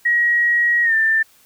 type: tone with pitch glide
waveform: sine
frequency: 1900 to 1783 Hz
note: A#6 to A6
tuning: +33 to +22 cents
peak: -13 dBFS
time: 0.05-1.23 s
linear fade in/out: 10 ms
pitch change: -111 cents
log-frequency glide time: 0.83-0.94 s
effects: white hiss -53 dBFS RMS until 1.45 s